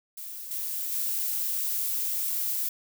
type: noise with level steps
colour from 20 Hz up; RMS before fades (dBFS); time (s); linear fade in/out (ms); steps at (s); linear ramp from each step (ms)
violet; -39 / -32 / -29; 0.17-2.69; 5; 0.51 / 0.92; 2
effects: none